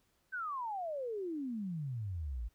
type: exponential sweep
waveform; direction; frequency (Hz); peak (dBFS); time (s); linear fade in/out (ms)
sine; down; 1568 to 51.91; -36; 0.32-2.49; 20
effects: pink hiss -75 dBFS RMS until 2.54 s